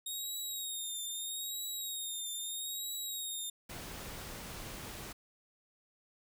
15% pulse tone with vibrato, 3729 Hz, A#7, in tune, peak -31 dBFS, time 0.06-3.5 s, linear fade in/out 5 ms, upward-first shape triangle, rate 0.78 Hz, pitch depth 76 cents each way
pink noise, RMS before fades -45 dBFS, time 3.69-5.13 s, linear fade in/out 10 ms
effects none

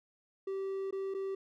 triangle tone with dropouts, 387.6 Hz, G4, 20 cents flat, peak -32 dBFS, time 0.47-1.35 s, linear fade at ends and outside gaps 5 ms, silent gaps 0.909-0.925 / 1.141-1.146 s, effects none

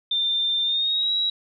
sine tone with pitch glide, 3589 to 3869 Hz, A7 to B7, +34 to -36 cents, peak -20 dBFS, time 0.11-1.3 s, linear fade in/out 5 ms, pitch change +130 cents, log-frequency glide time 0.63-1.11 s, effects none

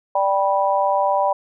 harmonic tone, 196 Hz, G3, in tune, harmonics 3 / 4 / 5, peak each -20 / -20 / -20 dBFS, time 0.15-1.33 s, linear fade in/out 5 ms, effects none

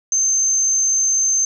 sine tone, 6272 Hz, G8, in tune, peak -14 dBFS, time 0.12-1.45 s, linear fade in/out 2 ms, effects none

